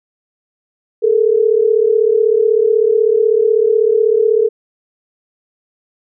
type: tone pair together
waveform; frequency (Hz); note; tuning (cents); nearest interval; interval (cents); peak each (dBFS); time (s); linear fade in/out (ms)
sine; 423.9 / 460; G#4 / A#4; +35 / -23; minor second; 142; -12; 1.02-4.49; 20
effects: none